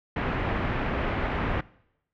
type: low-pass noise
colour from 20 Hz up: pink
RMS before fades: -28 dBFS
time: 0.16-1.61 s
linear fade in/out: 5 ms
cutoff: 2400 Hz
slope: 24 dB/octave
effects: noise-tail reverb RT60 0.8 s tail -22 dB re dry